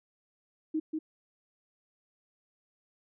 sine tone with echo, 313.8 Hz, D#4, 15 cents sharp, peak -27 dBFS, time 0.74-0.8 s, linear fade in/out 10 ms, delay 190 ms, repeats 1, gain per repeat -3 dB, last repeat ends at 0.99 s, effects none

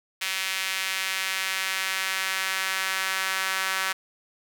sawtooth tone with high-pass filter sweep, 190 Hz, F#3, 46 cents sharp, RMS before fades -28 dBFS, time 0.21-3.93 s, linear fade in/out 10 ms, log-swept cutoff 2300 to 1500 Hz, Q 1.5, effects none

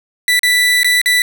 30% pulse tone with dropouts, 1975.5 Hz, B6, in tune, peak -7 dBFS, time 0.28-1.22 s, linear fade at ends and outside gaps 1 ms, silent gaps 0.393-0.432 / 0.832-0.845 / 1.015-1.059 s, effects none

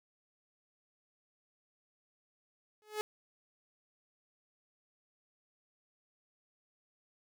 sawtooth tone with exponential growth, 425.1 Hz, G#4, 40 cents sharp, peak -26 dBFS, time 2.82-3.01 s, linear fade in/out 0 ms, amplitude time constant 41 ms, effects none

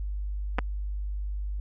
clicks, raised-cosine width 0.5 ms, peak -12 dBFS, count 2, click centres 0.585 / 0.589 s, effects added 50 Hz sine -29 dBFS peak until 1.6 s + AAC 48 kbps

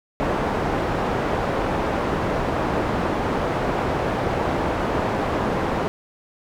white low-pass noise, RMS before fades -23 dBFS, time 0.2-5.88 s, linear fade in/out 0 ms, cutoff 820 Hz, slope 12 dB/octave, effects none

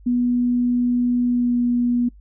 sine tone with pitch glide, 244.4 to 242.2 Hz, B3 to B3, -18 to -34 cents, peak -16 dBFS, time 0.06-2.09 s, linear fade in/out 10 ms, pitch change -16 cents, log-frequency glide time 1.27-1.57 s, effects noise-tail reverb RT60 0.1 s tail -22 dB re dry + added 50 Hz sine -43 dBFS peak until 2.2 s

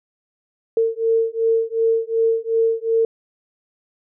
sine beating tone pair, 451.9 / 454.6 Hz, A4 / A#4, +46 / -43 cents, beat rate 2.7 Hz, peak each -19 dBFS, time 0.77-3.05 s, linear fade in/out 2 ms, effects none

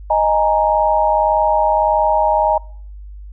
sine chord, D# suspended fourth, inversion none, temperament equal, 622.3 / 830.6 / 932.3 Hz, D#5 / G#5 / A#5, 0 / 0 / 0 cents, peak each -16 dBFS, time 0.1-2.58 s, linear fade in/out 5 ms, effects noise-tail reverb RT60 0.6 s tail -26 dB re dry + added 50 Hz sine -31 dBFS peak until 3.32 s

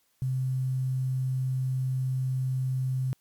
sine tone with quantisation, 130 Hz, C3, 11 cents flat, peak -25 dBFS, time 0.22-3.13 s, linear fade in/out 0 ms, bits 9, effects white hiss -70 dBFS RMS until 3.2 s + MP3 96 kbps

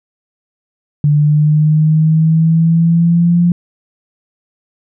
sine exponential sweep, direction up, 146.83 to 174.61 Hz, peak -7 dBFS, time 1.04-3.52 s, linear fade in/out 2 ms, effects none

